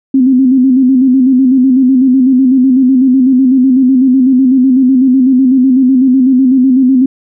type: tone with vibrato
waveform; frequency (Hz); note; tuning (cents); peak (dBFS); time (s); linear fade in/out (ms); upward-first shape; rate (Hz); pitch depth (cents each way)
sine; 259.3; C4; -15; -4; 0.14-7.06; 5; square; 8; 58
effects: none